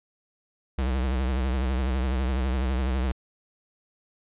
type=tone with vibrato; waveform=square; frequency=64.7 Hz; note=C2; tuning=19 cents flat; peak=-24 dBFS; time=0.78-3.12 s; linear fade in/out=5 ms; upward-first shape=triangle; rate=12 Hz; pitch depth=120 cents each way; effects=resampled to 8000 Hz